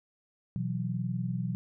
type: chord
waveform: sine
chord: B suspended fourth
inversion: none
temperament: equal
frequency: 123.47 / 164.81 / 185 Hz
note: B2 / E3 / F#3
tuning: 0 / 0 / 0 cents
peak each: -33 / -35 / -34 dBFS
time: 0.56-1.55 s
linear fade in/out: 0 ms
effects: none